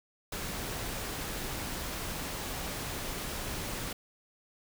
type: noise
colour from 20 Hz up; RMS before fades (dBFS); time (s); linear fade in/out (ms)
pink; -37; 0.32-3.93; 5
effects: none